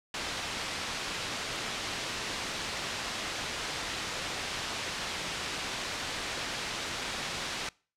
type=low-pass noise; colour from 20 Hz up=white; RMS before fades=-36 dBFS; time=0.14-7.69 s; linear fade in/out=2 ms; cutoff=4400 Hz; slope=12 dB/octave; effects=noise-tail reverb RT60 0.4 s tail -25 dB re dry + low-pass 10000 Hz 12 dB/octave